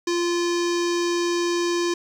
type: tone with low-pass filter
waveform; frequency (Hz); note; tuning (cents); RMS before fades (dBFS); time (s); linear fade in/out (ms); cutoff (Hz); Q
square; 346.4; F4; -14; -23; 0.07-1.94; 5; 5900; 2.7
effects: 8-bit